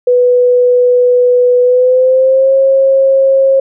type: tone with pitch glide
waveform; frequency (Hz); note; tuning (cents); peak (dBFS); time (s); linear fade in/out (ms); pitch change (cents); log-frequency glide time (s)
sine; 493.9 to 538.6; B4 to C#5; 0 to -50; -5; 0.07-3.6; 5; +150; 1.62-2.53
effects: none